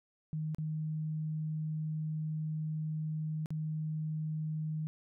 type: tone with dropouts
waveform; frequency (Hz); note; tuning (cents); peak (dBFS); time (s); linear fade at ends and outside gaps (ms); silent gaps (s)
sine; 155.56; D#3; 0; -33; 0.33-4.87; 0; 0.547-0.584 / 3.459-3.505
effects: none